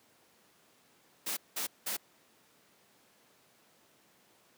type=noise bursts; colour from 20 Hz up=white; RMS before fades=-35 dBFS; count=3; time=1.26-1.97 s; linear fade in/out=10 ms; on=110 ms; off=190 ms; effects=pink hiss -65 dBFS RMS until 4.57 s + high-pass 200 Hz 12 dB/octave